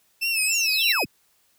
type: tone with vibrato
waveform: 30% pulse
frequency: 2637 Hz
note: E7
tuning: in tune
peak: -19 dBFS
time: 0.21-1.05 s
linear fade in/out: 20 ms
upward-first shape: sine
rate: 3.4 Hz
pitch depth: 77 cents each way
type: linear sweep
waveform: sine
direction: down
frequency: 9580 to 38.27 Hz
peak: -24 dBFS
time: 0.36-1.06 s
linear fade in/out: 20 ms
type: tone with exponential growth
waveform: square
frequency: 3951 Hz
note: B7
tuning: in tune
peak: -19 dBFS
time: 0.41-0.92 s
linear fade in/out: 1 ms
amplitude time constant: 110 ms
effects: white hiss -64 dBFS RMS until 1.58 s